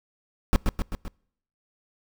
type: noise with echo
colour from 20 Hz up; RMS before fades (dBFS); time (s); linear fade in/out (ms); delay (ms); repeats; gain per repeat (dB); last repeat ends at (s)
brown; -17; 0.53-0.56; 0; 130; 4; -4; 1.08
effects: noise-tail reverb RT60 0.7 s tail -26 dB re dry